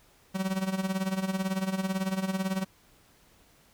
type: tone with tremolo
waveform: 45% pulse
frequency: 190 Hz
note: F#3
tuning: 46 cents sharp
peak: -25 dBFS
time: 0.34-2.65 s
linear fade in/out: 20 ms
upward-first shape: sine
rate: 18 Hz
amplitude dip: 75%
effects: pink hiss -61 dBFS RMS until 3.73 s